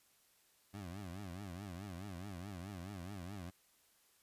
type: tone with vibrato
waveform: 20% pulse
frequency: 94.1 Hz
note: F#2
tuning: 30 cents sharp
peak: -40 dBFS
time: 0.73-3.51 s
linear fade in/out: 20 ms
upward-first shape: triangle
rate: 4.7 Hz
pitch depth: 210 cents each way
effects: white hiss -71 dBFS RMS until 4.22 s + resampled to 32000 Hz